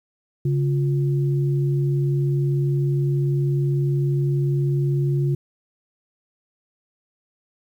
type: tone pair together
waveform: sine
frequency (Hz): 139.59 / 352.1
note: C#3 / F4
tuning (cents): +12 / +14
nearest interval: octave + major third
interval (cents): 1602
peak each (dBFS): -18 / -28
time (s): 0.45-5.35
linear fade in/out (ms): 5
effects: 9-bit

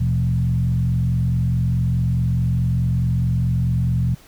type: tone with frequency modulation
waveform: sine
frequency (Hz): 122.1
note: B2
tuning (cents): -19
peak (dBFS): -16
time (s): 0-4.15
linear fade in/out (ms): 10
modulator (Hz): 44.7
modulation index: 1
effects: pink hiss -49 dBFS RMS until 4.27 s

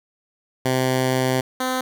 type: tone pair in turn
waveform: 10% pulse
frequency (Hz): 129.4 / 257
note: C3 / C4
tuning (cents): -19 / -31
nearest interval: octave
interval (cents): 1188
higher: second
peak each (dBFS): -10 / -13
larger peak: first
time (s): 0.65-1.41 / 1.6-1.81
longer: first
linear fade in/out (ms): 5
effects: none

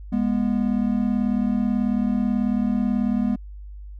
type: tone pair together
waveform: triangle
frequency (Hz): 205.5 / 243.8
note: G#3 / B3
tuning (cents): -18 / -22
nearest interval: minor third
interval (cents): 296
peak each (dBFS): -20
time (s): 0.12-3.36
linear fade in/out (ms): 10
effects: added 50 Hz sine -35 dBFS peak until 3.99 s

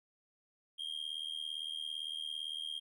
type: tone with amplitude modulation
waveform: triangle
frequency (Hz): 3218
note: G7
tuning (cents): +45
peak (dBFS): -33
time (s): 0.78-2.8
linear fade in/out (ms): 20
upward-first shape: sine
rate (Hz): 77.7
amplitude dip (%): 90
effects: none

